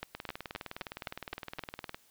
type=two click trains; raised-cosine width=0.3 ms; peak=-20 / -23 dBFS; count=7 / 36; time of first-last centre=0.03-1.593 / 0.15-1.945 s; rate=3.84 / 19.5 Hz; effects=white hiss -65 dBFS RMS until 2.1 s